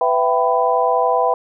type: harmonic tone with a mistuned harmonic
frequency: 166.2 Hz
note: E3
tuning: 15 cents sharp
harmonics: 3 / 4 / 5 / 6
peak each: -19 / -19 / -19 / -19 dBFS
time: 0.01-1.34 s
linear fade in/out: 2 ms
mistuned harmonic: 5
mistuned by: -120 cents
effects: none